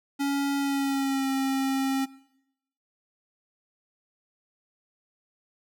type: tone with pitch glide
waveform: square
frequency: 280 to 268.7 Hz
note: C#4 to C4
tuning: +18 to +46 cents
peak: -25 dBFS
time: 0.19-2.06 s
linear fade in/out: 20 ms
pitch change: -72 cents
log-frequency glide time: 0.58-1.3 s
effects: noise-tail reverb RT60 0.8 s tail -20 dB re dry